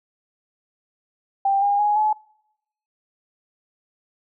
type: tone with pitch steps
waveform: sine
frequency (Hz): 788 / 809.7 / 832 / 854.9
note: G5 / G#5 / G#5 / G#5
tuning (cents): +9 / -44 / +3 / +50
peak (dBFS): -16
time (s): 1.45-2.13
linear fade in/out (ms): 5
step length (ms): 170
effects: noise-tail reverb RT60 0.8 s tail -26 dB re dry